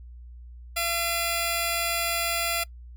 10% pulse tone pair together, 680 / 2423 Hz, F5 / D#7, -46 / -47 cents, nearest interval octave + minor seventh, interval 2199 cents, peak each -18 / -20 dBFS, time 0.76-2.64 s, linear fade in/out 10 ms, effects noise-tail reverb RT60 0.1 s tail -24 dB re dry + added 60 Hz sine -41 dBFS peak until 2.96 s

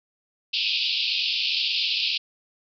pink band-pass noise, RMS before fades -25 dBFS, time 0.53-2.18 s, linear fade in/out 10 ms, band 2500 to 5000 Hz, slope 96 dB/octave, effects none

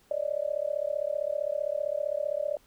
sine tone with amplitude modulation, 591 Hz, D5, 11 cents sharp, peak -23 dBFS, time 0.11-2.57 s, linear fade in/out 2 ms, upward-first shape sine, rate 35.4 Hz, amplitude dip 100%, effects pink hiss -63 dBFS RMS until 2.66 s

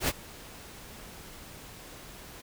pink noise with ADSR envelope, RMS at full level -25 dBFS, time 0-2.42 s, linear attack 80 ms, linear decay 41 ms, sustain -22 dB, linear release 16 ms, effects none

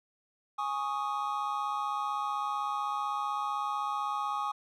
triangle chord, Ab suspended fourth, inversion none, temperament equal, 830.6 / 1108.7 / 1244.5 Hz, Ab5 / Db6 / Eb6, 0 / 0 / 0 cents, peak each -33 dBFS, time 0.58-4.52 s, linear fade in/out 10 ms, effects none

